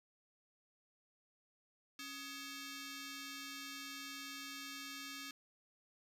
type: ring-modulated tone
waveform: 10% pulse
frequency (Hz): 979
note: B5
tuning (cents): -15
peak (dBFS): -34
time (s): 1.99-5.31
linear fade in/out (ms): 2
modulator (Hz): 704
effects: resampled to 32000 Hz + 12-bit